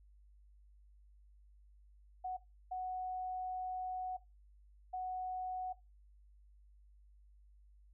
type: tone bursts at uneven times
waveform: sine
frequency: 740 Hz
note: F#5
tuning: in tune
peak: -37 dBFS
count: 3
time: 2.24-2.37 / 2.71-4.17 / 4.93-5.73 s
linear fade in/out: 10 ms
effects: noise-tail reverb RT60 0.2 s tail -17 dB re dry + added 50 Hz sine -60 dBFS peak until 7.93 s